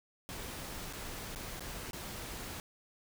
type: noise with dropouts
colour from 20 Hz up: pink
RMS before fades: -43 dBFS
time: 0.29-2.6 s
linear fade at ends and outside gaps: 0 ms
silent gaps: 0.927-0.934 / 1.349-1.359 / 1.595-1.606 / 1.91-1.932 s
effects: none